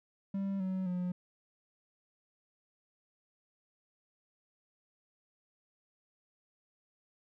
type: tone with pitch steps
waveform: triangle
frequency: 196 / 187.69 / 179.73 Hz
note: G3 / F#3 / F3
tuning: 0 / +25 / +50 cents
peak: -30 dBFS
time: 0.34-1.12 s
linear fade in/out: 5 ms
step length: 260 ms
effects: none